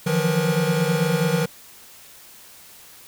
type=tone cluster; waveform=square; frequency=152.4 / 168 / 177.3 / 478.2 Hz; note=D#3 / E3 / F3 / A#4; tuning=-36 / +33 / +26 / +44 cents; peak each=-25 dBFS; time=0.06-1.46 s; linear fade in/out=10 ms; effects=white hiss -46 dBFS RMS until 3.07 s